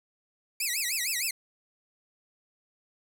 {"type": "tone with vibrato", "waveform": "10% pulse", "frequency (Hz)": 2243, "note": "C#7", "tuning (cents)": 20, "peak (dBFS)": -19, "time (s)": [0.6, 1.31], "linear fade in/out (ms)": 5, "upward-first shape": "sine", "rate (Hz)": 6.5, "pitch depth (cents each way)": 290, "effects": ["9-bit"]}